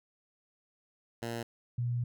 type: tone pair in turn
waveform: 10% pulse / sine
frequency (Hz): 116.54 / 120.74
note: A#2 / B2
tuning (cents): 0 / -39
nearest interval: minor second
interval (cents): 61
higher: second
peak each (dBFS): -27 / -29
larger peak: first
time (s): 1.22-1.43 / 1.78-2.04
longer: second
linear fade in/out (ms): 5
effects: none